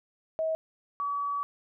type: tone pair in turn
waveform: sine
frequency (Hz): 640 / 1140.4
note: D#5 / C#6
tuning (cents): +49 / +49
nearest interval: minor seventh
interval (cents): 1000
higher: second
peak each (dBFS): -26 / -28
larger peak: first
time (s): 0.39-0.55 / 1-1.43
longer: second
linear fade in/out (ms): 0
effects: none